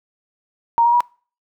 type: tone with pitch steps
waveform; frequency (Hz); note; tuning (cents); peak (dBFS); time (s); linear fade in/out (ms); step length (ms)
sine; 932.3 / 948 / 964.1; A#5 / A#5 / B5; 0 / +29 / -42; -11; 0.78-1.005; 0; 75
effects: noise-tail reverb RT60 0.4 s tail -25 dB re dry